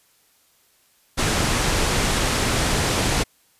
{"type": "low-pass noise", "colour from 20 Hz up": "pink", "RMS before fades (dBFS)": -21, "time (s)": [1.17, 3.24], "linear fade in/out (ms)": 20, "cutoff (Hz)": 9800, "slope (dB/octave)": 24, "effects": ["white hiss -60 dBFS RMS until 3.59 s", "resampled to 32000 Hz"]}